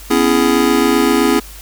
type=chord; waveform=square; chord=C# minor seventh; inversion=third; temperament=just; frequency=249.5 / 277.2 / 332.6 / 415.8 Hz; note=B3 / C#4 / E4 / G#4; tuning=+18 / 0 / +16 / +2 cents; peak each=-17 dBFS; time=0.1-1.4 s; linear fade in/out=10 ms; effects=added 50 Hz sine -34 dBFS peak until 1.61 s + white hiss -37 dBFS RMS until 1.61 s